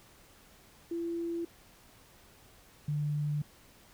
sine tone pair in turn, 338 / 148.06 Hz, E4 / D3, +43 / +14 cents, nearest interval octave + major second, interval 1429 cents, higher first, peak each -32 / -29 dBFS, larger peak second, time 0.91-1.45 / 2.88-3.42 s, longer neither, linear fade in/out 5 ms, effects pink hiss -59 dBFS RMS until 3.93 s

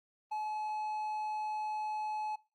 triangle tone, 855 Hz, A5, 50 cents flat, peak -32 dBFS, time 0.31-2.36 s, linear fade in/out 10 ms, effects noise-tail reverb RT60 0.3 s tail -22 dB re dry + Opus 32 kbps

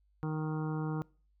harmonic tone, 155.56 Hz, D#3, in tune, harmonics 1 / 2 / 3 / 5 / 6 / 7 / 8 / 9, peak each -33 / -39 / -43 / -47 / -49 / -50 / -51 / -52 dBFS, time 0.23-1.02 s, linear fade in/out 0 ms, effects noise-tail reverb RT60 0.4 s tail -24 dB re dry + added 50 Hz sine -67 dBFS peak until 1.4 s

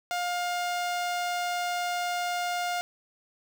sawtooth tone with notch filter, 708 Hz, F5, 23 cents sharp, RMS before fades -30 dBFS, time 0.11-2.81 s, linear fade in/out 0 ms, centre 11000 Hz, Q 1.8, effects none

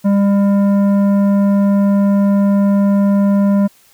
sine tone with tanh clipping, 200 Hz, G3, 35 cents sharp, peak -11 dBFS, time 0.04-3.68 s, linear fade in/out 20 ms, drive 11 dB, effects white hiss -50 dBFS RMS until 3.93 s

